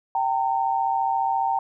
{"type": "tone pair together", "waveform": "sine", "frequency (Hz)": [778.4, 913], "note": ["G5", "A#5"], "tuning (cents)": [-12, -36], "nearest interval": "minor third", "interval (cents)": 276, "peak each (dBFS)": -23, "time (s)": [0.15, 1.59], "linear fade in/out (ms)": 2, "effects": []}